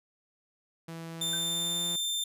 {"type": "tone with pitch glide", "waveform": "sawtooth", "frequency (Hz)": [164.81, 171.91], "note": ["E3", "F3"], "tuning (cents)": [0, -27], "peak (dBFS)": -35, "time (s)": [0.88, 1.96], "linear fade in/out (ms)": 5, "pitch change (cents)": 73, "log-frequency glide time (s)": [1.18, 1.84]}
{"type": "tone", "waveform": "sawtooth", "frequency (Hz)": 3579, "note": "A7", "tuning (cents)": 29, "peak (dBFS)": -26, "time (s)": [1.21, 2.24], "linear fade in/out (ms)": 5}
{"type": "tone with exponential decay", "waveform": "sine", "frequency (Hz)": 1548, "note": "G6", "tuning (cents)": -22, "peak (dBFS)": -34, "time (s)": [1.33, 1.49], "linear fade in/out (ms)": 1, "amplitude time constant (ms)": 33}
{"effects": ["resampled to 32000 Hz"]}